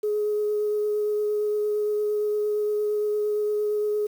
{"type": "tone with vibrato", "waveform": "sine", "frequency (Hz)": 420, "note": "G#4", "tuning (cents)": 19, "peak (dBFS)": -21, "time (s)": [0.03, 4.07], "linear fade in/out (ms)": 10, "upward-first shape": "triangle", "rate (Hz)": 8.7, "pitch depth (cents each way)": 12, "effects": ["tanh soft clip ceiling -17 dBFS", "8-bit"]}